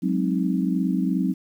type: chord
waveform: sine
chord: Ab dominant seventh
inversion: third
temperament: equal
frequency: 185 / 207.7 / 261.6 / 311.1 Hz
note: Gb3 / Ab3 / C4 / Eb4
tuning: 0 / 0 / 0 / 0 cents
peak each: -23 / -29 / -25 / -28 dBFS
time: 0.02-1.34 s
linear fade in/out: 20 ms
effects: 9-bit